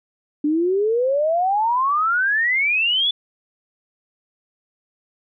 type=exponential sweep; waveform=sine; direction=up; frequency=290 to 3500 Hz; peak=-16 dBFS; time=0.44-3.11 s; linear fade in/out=5 ms; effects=none